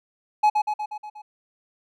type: tone with echo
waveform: triangle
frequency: 846 Hz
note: G#5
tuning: 32 cents sharp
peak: -12 dBFS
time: 0.43-0.5 s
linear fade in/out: 10 ms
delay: 120 ms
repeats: 6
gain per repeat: -4 dB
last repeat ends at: 1.22 s
effects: none